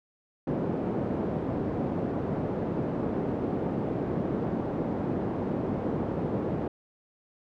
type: band-pass noise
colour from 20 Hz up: pink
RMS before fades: -30 dBFS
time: 0.47-6.68 s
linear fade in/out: 5 ms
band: 160 to 490 Hz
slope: 12 dB/octave
effects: none